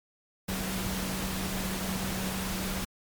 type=tone in noise; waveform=sine; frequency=189 Hz; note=F#3; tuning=37 cents sharp; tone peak=-34 dBFS; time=0.48-2.85 s; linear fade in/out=10 ms; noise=pink; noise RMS=-34 dBFS; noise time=0.48-2.85 s; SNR=-3 dB; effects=MP3 96 kbps